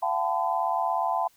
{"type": "tone cluster", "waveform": "sine", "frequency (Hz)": [684, 761, 869, 1013], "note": ["F5", "F#5", "A5", "B5"], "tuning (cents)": [-36, 48, -22, 44], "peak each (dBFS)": -29, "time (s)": [0.02, 1.28], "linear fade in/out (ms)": 10, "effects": ["white hiss -62 dBFS RMS until 1.36 s"]}